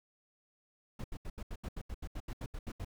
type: noise bursts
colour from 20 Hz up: brown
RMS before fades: -40 dBFS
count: 15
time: 0.99-2.848 s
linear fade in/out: 5 ms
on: 52 ms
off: 77 ms
effects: none